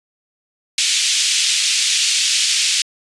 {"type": "band-pass noise", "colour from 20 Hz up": "pink", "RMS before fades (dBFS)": -17, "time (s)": [0.78, 2.82], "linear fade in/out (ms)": 2, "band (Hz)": [2700, 8200], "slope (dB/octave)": 24, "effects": ["resampled to 24000 Hz"]}